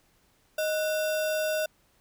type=tone with sample-and-hold; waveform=sine; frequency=622.3 Hz; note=D#5; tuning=in tune; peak=-25 dBFS; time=0.58-1.66 s; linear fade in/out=5 ms; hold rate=2100 Hz; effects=pink hiss -66 dBFS RMS until 2 s